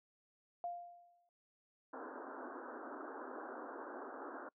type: tone with exponential decay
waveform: sine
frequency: 698.5 Hz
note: F5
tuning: in tune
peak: -37 dBFS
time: 0.64-1.29 s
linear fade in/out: 1 ms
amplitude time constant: 140 ms
type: band-pass noise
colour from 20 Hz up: pink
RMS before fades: -48 dBFS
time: 1.93-4.49 s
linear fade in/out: 5 ms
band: 250 to 1600 Hz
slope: 96 dB/octave
effects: noise-tail reverb RT60 0.1 s tail -25 dB re dry